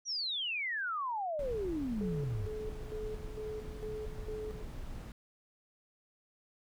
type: exponential sweep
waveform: sine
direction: down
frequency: 5940 to 88.5 Hz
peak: -33 dBFS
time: 0.05-2.49 s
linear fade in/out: 50 ms
type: noise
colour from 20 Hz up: brown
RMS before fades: -43 dBFS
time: 1.39-5.12 s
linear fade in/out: 2 ms
type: tone with tremolo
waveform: sine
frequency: 429.7 Hz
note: A4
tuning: 41 cents flat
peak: -38 dBFS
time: 2.01-4.64 s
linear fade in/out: 0 ms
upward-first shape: square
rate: 2.2 Hz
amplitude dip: 70%
effects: none